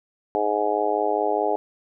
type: harmonic tone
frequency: 104.8 Hz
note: G#2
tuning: 16 cents sharp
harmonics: 3 / 4 / 5 / 6 / 7 / 8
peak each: -31 / -25 / -29 / -27 / -27 / -26 dBFS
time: 0.35-1.56 s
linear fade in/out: 0 ms
effects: none